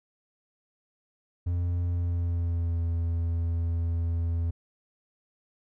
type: tone with pitch glide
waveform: triangle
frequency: 87.31 to 84 Hz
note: F2 to E2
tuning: 0 to +33 cents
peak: -23 dBFS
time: 1.46-4.51 s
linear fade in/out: 10 ms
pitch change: -67 cents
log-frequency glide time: 1.86-2.82 s
effects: none